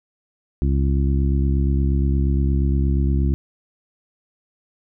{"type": "harmonic tone", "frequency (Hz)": 68.5, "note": "C#2", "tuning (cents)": -20, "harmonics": [1, 2, 3, 4, 5], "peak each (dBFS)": [-17, -23, -27, -29, -31], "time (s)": [0.62, 3.34], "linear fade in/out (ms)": 0, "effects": []}